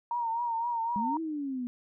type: tone with vibrato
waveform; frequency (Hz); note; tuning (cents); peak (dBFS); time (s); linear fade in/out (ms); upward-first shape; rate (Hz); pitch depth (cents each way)
sine; 932.3; A#5; 0; -28; 0.11-1.17; 2; triangle; 3.9; 69
type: exponential two-way sweep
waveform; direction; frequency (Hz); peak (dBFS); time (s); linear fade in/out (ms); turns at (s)
sine; up then down; 200 to 330 to 240.1; -31; 0.96-1.67; 0; 1.2
effects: none